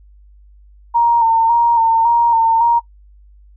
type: tone with vibrato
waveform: sine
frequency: 923 Hz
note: A#5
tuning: 17 cents flat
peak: -9 dBFS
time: 0.94-2.8 s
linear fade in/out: 20 ms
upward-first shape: square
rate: 1.8 Hz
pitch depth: 30 cents each way
effects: noise-tail reverb RT60 0.1 s tail -20 dB re dry + added 50 Hz sine -42 dBFS peak until 3.56 s